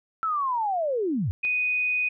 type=linear sweep; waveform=sine; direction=down; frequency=1340 to 76.3 Hz; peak=-23 dBFS; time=0.23-1.31 s; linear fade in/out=0 ms
type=tone; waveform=sine; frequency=2489 Hz; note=D#7; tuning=in tune; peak=-22 dBFS; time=1.43-2.09 s; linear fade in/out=10 ms
type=click; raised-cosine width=0.3 ms; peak=-25 dBFS; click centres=1.45 s
effects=none